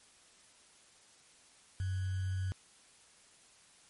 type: tone with sample-and-hold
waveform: sine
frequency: 94.1 Hz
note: F#2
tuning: 30 cents sharp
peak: -32 dBFS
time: 1.8-2.52 s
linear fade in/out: 0 ms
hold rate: 1575 Hz
effects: white hiss -62 dBFS RMS until 3.89 s + MP3 48 kbps